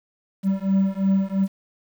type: beating tone pair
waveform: triangle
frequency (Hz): 192.3 / 195.2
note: G3 / G3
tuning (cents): -33 / -7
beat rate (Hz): 2.9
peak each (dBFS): -19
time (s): 0.43-1.48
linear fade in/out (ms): 50
effects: 8-bit